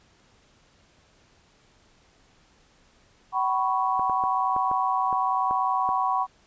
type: chord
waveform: sine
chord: F# suspended fourth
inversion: none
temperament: equal with one note detuned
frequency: 758.2 / 987.8 / 1108.7 Hz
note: F#5 / B5 / C#6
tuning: +42 / 0 / 0 cents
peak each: -26 dBFS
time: 3.32-6.27 s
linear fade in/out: 50 ms
type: clicks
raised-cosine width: 1 ms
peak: -21 dBFS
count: 8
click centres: 3.995 / 4.097 / 4.238 / 4.564 / 4.714 / 5.128 / 5.51 / 5.89 s
effects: pink hiss -60 dBFS RMS until 6.46 s + resampled to 16000 Hz